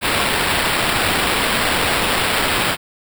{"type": "noise with sample-and-hold", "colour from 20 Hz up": "blue", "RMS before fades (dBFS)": -18, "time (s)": [0.01, 2.77], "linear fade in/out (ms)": 50, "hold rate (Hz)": 6300, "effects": []}